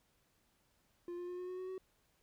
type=tone with pitch steps; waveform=triangle; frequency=349.2 / 353.5 / 357.8 / 362.1 / 366.6 / 371 / 375.6 Hz; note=F4 / F4 / F4 / F#4 / F#4 / F#4 / F#4; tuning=0 / +21 / +42 / -37 / -16 / +5 / +26 cents; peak=-39 dBFS; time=1.08-1.78 s; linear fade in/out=2 ms; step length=100 ms; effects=pink hiss -75 dBFS RMS until 2.22 s